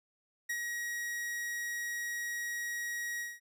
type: tone with ADSR envelope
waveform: 45% pulse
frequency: 1900 Hz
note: A#6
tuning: 33 cents sharp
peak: -32 dBFS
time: 0.49-3.4 s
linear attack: 10 ms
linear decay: 64 ms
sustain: -3 dB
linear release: 200 ms
effects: none